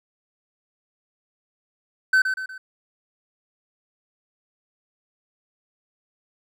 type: tone with echo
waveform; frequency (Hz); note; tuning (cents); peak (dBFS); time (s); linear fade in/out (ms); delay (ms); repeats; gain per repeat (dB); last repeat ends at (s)
triangle; 1527; G6; -46; -12; 2.13-2.22; 5; 120; 3; -7; 2.58
effects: none